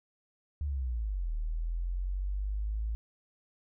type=linear two-way sweep; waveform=sine; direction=down then up; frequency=75.3 to 38.25 to 55.1 Hz; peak=-30 dBFS; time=0.61-2.95 s; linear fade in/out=0 ms; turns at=1.34 s; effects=none